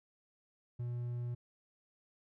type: tone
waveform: triangle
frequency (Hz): 120.9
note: B2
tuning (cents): -36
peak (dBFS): -34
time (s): 0.79-1.35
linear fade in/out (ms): 10
effects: none